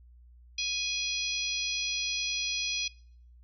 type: harmonic tone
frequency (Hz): 830.6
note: G#5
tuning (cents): 0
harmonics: 3 / 4 / 5 / 6 / 7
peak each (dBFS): -34 / -35 / -36 / -37 / -37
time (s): 0.58-2.88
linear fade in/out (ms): 5
effects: noise-tail reverb RT60 0.6 s tail -23 dB re dry + added 60 Hz sine -52 dBFS peak until 3.43 s